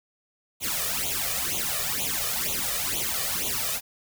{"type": "noise with flanger", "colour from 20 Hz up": "white", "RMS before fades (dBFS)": -28, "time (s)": [0.6, 3.81], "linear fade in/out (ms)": 50, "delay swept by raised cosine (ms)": [0.29, 1.69], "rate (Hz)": 2.1, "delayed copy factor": 0.85, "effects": []}